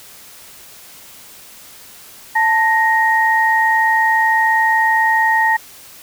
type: tone pair together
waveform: sine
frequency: 884.1 / 1870 Hz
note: A5 / A#6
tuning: +8 / +5 cents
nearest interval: octave + minor second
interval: 1297 cents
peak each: -14 dBFS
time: 2.35-5.57 s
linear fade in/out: 10 ms
effects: white hiss -40 dBFS RMS until 6.02 s